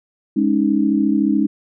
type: chord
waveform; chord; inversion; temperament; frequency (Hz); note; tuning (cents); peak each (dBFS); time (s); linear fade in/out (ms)
sine; Ab suspended fourth; none; equal; 207.7 / 277.2 / 311.1; Ab3 / Db4 / Eb4; 0 / 0 / 0; -18; 0.36-1.47; 10
effects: none